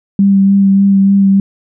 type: tone with vibrato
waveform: sine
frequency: 196.5 Hz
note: G3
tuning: 4 cents sharp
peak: -5 dBFS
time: 0.19-1.4 s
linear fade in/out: 2 ms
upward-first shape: sine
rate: 3.4 Hz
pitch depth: 16 cents each way
effects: none